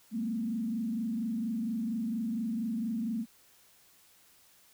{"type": "tone with frequency modulation", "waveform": "sine", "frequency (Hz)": 225.8, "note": "A3", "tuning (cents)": 45, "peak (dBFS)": -30, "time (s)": [0.11, 3.26], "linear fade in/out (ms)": 50, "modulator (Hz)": 24.3, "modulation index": 0.86, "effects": ["white hiss -62 dBFS RMS until 4.73 s"]}